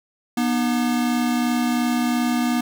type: tone pair together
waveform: square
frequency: 241.6 / 304.4 Hz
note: B3 / D#4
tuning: -38 / -38 cents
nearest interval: major third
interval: 400 cents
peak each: -20 / -27 dBFS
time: 0.37-2.61 s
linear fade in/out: 5 ms
effects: none